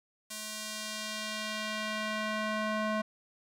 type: tone with band-pass filter sweep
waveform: square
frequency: 215.2 Hz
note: A3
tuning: 38 cents flat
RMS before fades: -35 dBFS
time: 0.3-3.02 s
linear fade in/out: 10 ms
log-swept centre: 8600 to 1000 Hz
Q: 0.72
effects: none